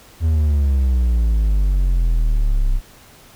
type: exponential sweep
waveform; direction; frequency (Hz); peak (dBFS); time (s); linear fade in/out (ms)
triangle; down; 82.41 to 31.97; -11; 0.2-2.81; 50
effects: pink hiss -46 dBFS RMS until 3.35 s